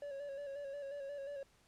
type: tone with vibrato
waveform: triangle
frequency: 562 Hz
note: C#5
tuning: 24 cents sharp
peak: -40 dBFS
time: 0.02-1.43 s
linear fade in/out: 2 ms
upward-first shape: square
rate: 5.6 Hz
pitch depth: 40 cents each way
effects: pink hiss -70 dBFS RMS until 1.67 s + low-pass 10000 Hz 12 dB/octave